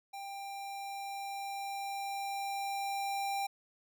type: tone with level ramp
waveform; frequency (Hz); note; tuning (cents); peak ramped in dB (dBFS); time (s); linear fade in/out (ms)
square; 792; G5; +18; -42 to -33; 0.13-3.47; 10
effects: none